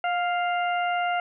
harmonic tone with a mistuned harmonic, 698.5 Hz, F5, in tune, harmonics 1 / 2 / 3 / 4, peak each -24 / -30 / -34 / -36 dBFS, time 0.04-1.2 s, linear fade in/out 2 ms, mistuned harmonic 1, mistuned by +24 cents, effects none

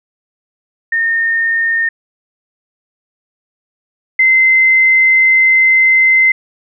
sine tone pair in turn, 1829 / 2067 Hz, A#6 / C7, -33 / -22 cents, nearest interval major second, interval 211 cents, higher second, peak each -11 / -6 dBFS, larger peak second, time 0.92-1.89 / 4.19-6.32 s, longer second, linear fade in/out 5 ms, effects none

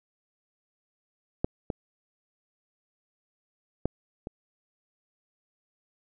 clicks, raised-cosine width 2 ms, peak -11 / -16 / -12 / -22 dBFS, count 4, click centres 1.445 / 1.702 / 3.856 / 4.271 s, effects none

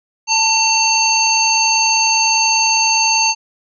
harmonic tone with a mistuned harmonic, 905 Hz, A5, 48 cents sharp, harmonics 1 / 3 / 5 / 7, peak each -17 / -17 / -17 / -17 dBFS, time 0.27-3.35 s, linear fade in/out 50 ms, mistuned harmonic 1, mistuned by -36 cents, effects none

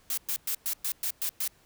blue noise bursts, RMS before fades -30 dBFS, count 8, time 0.1-1.478 s, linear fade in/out 2 ms, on 76 ms, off 110 ms, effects pink hiss -62 dBFS RMS until 1.65 s

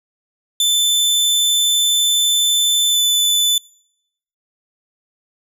sawtooth tone with pitch glide, 3528 to 3502 Hz, A7 to A7, +4 to -9 cents, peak -10 dBFS, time 0.6-3.58 s, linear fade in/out 2 ms, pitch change -13 cents, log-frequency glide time 2.9-2.99 s, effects noise-tail reverb RT60 0.8 s tail -26 dB re dry

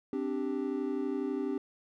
triangle chord, C suspended second, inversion none, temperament equal, 261.6 / 293.7 / 392 Hz, C4 / D4 / G4, 0 / 0 / 0 cents, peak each -33 / -33 / -33 dBFS, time 0.13-1.58 s, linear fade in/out 2 ms, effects none

